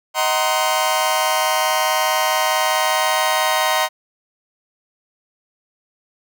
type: chord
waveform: sawtooth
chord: C half-diminished seventh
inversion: first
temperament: just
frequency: 627.9 / 753.5 / 941.9 / 1046.5 Hz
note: Eb5 / Gb5 / Bb5 / C6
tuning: +16 / +31 / +18 / 0 cents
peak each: -18 dBFS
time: 0.14-3.89 s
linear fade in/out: 50 ms
effects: none